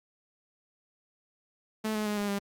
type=tone with pitch steps; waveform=sawtooth; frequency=217.3 / 213 / 208.7 / 204.5 / 200.4 Hz; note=A3 / G#3 / G#3 / G#3 / G3; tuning=-21 / +44 / +9 / -26 / +38 cents; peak=-25 dBFS; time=1.84-2.39 s; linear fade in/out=10 ms; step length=110 ms; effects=Opus 48 kbps